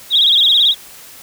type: tone with vibrato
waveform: sine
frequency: 3522 Hz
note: A7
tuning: 1 cent sharp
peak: -8 dBFS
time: 0.1-0.75 s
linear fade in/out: 50 ms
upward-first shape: sine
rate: 18 Hz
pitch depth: 160 cents each way
effects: white hiss -38 dBFS RMS until 1.22 s